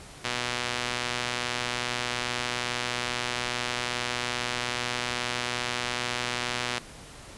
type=tone with band-pass filter; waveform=sawtooth; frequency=122.4 Hz; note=B2; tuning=15 cents flat; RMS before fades=-31 dBFS; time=0.24-6.79 s; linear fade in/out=10 ms; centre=3200 Hz; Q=0.74; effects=pink hiss -46 dBFS RMS until 7.37 s + resampled to 24000 Hz